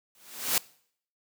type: noise with exponential growth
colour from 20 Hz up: white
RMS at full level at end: -22 dBFS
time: 0.15-0.58 s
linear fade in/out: 2 ms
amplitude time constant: 93 ms
effects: noise-tail reverb RT60 0.6 s tail -22 dB re dry + high-pass 150 Hz 12 dB/octave